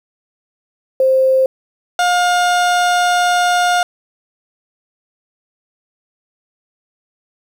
sine / 30% pulse tone pair in turn, 525 / 711.6 Hz, C5 / F5, +6 / +32 cents, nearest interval perfect fourth, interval 526 cents, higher second, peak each -9 dBFS, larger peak neither, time 1-1.46 / 1.99-3.83 s, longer second, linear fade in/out 2 ms, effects low-pass 9000 Hz 12 dB/octave + 7-bit

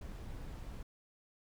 brown noise, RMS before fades -45 dBFS, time 0.01-0.83 s, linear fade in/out 5 ms, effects none

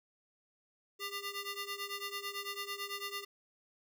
10% pulse ring-modulated tone, 797 Hz, G5, 28 cents sharp, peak -28 dBFS, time 0.99-3.25 s, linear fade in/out 10 ms, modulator 394 Hz, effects none

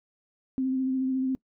sine tone with vibrato, 261.6 Hz, C4, in tune, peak -24 dBFS, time 0.58-1.35 s, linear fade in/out 0 ms, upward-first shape sine, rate 14 Hz, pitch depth 21 cents each way, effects noise-tail reverb RT60 0.1 s tail -23 dB re dry

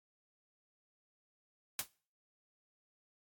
white noise with exponential decay, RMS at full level -31 dBFS, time 1.79-1.88 s, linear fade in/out 2 ms, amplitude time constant 19 ms, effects noise-tail reverb RT60 0.4 s tail -22 dB re dry + AAC 64 kbps

